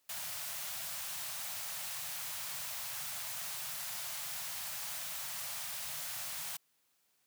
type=band-stop noise; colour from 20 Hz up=white; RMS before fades=-41 dBFS; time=0.09-6.57 s; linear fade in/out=5 ms; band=180 to 580 Hz; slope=48 dB/octave; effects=white hiss -75 dBFS RMS until 7.26 s + high-pass 100 Hz 12 dB/octave